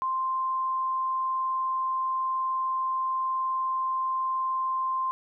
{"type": "tone", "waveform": "sine", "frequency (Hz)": 1046.5, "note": "C6", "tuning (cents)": 0, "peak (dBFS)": -25, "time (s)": [0.02, 5.11], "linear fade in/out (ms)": 0, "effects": []}